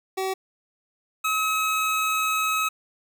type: tone pair in turn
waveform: 25% pulse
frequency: 380.6 / 1280.2 Hz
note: F#4 / D#6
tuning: +49 / +49 cents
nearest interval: octave + major sixth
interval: 2100 cents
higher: second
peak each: -21 / -18 dBFS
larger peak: second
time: 0.17-0.34 / 1.24-2.69 s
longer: second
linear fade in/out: 10 ms
effects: 10-bit